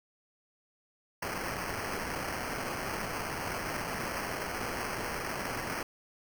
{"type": "noise with sample-and-hold", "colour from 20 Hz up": "violet", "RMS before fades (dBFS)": -36, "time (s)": [1.22, 5.83], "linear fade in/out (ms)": 5, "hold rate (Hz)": 3675, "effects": []}